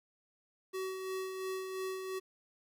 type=tone with tremolo; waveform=square; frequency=377.7 Hz; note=F#4; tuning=36 cents sharp; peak=-36 dBFS; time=0.73-2.2 s; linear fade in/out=20 ms; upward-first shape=sine; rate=2.9 Hz; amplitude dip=40%; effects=11-bit